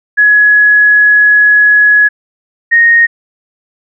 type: tone pair in turn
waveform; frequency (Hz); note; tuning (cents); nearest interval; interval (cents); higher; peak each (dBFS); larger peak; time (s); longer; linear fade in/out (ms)
sine; 1684 / 1860.4; G#6 / A#6; +24 / -4; major second; 172; second; -3; neither; 0.17-2.09 / 2.71-3.07; first; 20
effects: none